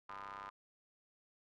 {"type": "ring-modulated tone", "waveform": "sawtooth", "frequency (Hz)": 98.8, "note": "G2", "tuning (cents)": 14, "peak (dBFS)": -39, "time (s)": [0.09, 0.5], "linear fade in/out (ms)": 5, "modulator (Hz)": 1120, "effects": ["low-pass 4000 Hz 12 dB/octave"]}